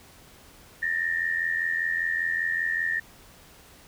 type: tone pair together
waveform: sine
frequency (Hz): 1779.6 / 1864.7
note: A6 / A#6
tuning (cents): +19 / 0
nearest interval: minor second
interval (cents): 81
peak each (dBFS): -27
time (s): 0.82-3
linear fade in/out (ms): 10
effects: pink hiss -52 dBFS RMS until 3.87 s